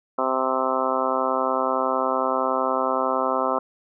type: harmonic tone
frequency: 130.81 Hz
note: C3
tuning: in tune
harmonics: 2 / 3 / 4 / 5 / 6 / 7 / 8 / 9 / 10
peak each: -31 / -31 / -27 / -28 / -30 / -31 / -27 / -31 / -28 dBFS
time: 0.18-3.59 s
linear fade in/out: 5 ms
effects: none